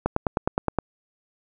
click train, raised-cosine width 1 ms, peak -7 dBFS, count 8, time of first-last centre 0.06-0.787 s, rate 9.63 Hz, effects none

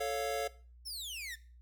square chord, A augmented, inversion none, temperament equal, 440 / 554.4 / 698.5 Hz, A4 / C#5 / E#5, 0 / 0 / 0 cents, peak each -38 dBFS, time 0-0.48 s, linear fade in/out 10 ms
sawtooth exponential sweep, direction down, 5560 to 1731 Hz, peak -37 dBFS, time 0.85-1.36 s, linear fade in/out 20 ms
effects noise-tail reverb RT60 0.4 s tail -18 dB re dry + added 60 Hz sine -54 dBFS peak until 1.61 s

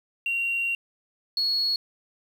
sine tone pair in turn, 2755 / 4343 Hz, F7 / C#8, -24 / -36 cents, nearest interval minor sixth, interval 788 cents, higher second, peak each -23 / -21 dBFS, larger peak second, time 0.26-0.75 / 1.37-1.76 s, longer first, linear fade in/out 2 ms, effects tanh soft clip ceiling -17 dBFS + 8-bit

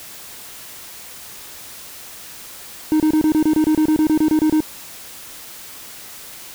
triangle tone bursts, 310 Hz, D#4, 6 cents flat, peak -10 dBFS, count 16, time 2.92-4.604 s, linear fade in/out 0 ms, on 79 ms, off 28 ms, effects white hiss -37 dBFS RMS until 6.54 s

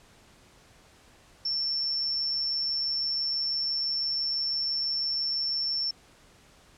sine tone with amplitude modulation, 5410 Hz, E8, 44 cents sharp, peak -24 dBFS, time 1.45-5.91 s, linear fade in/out 5 ms, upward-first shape sine, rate 146 Hz, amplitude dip 40%, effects pink hiss -57 dBFS RMS until 6.77 s + low-pass 9000 Hz 12 dB/octave

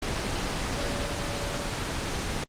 sine tone in noise, 572 Hz, D5, 46 cents flat, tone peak -35 dBFS, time 0.77-1.69 s, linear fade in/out 5 ms, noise pink, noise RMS -29 dBFS, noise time 0.02-2.44 s, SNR -9 dB, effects low-pass 7000 Hz 12 dB/octave + Opus 24 kbps

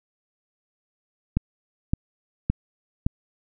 click train, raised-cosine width 5 ms, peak -8 dBFS, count 4, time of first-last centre 1.37-3.065 s, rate 1.77 Hz, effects none

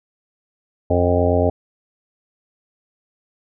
harmonic tone with a mistuned harmonic, 88.3 Hz, F2, 20 cents sharp, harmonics 1 / 2 / 3 / 4 / 5 / 6 / 7 / 8 / 9, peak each -19 / -30 / -22 / -28 / -21 / -23 / -20 / -31 / -27 dBFS, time 0.9-1.5 s, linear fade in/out 5 ms, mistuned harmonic 8, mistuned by +74 cents, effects none

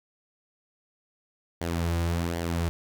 sawtooth tone with flanger, 84.7 Hz, E2, 48 cents sharp, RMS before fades -28 dBFS, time 1.61-2.69 s, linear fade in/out 0 ms, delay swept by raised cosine 0.77 to 4.57 ms, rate 1.3 Hz, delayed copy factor -0.55, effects none

